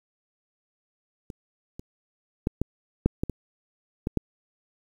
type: clicks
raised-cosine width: 3 ms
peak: -24 / -25 / -10 / -11 / -6 / -12 / -17 / -13 / -10 dBFS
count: 9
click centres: 1.302 / 1.795 / 2.471 / 2.616 / 3.06 / 3.235 / 3.297 / 4.071 / 4.173 s
effects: 8-bit